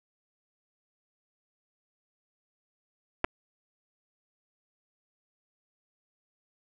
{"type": "clicks", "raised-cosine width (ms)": 0.5, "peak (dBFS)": -11, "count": 2, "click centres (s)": [3.243, 3.246], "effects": []}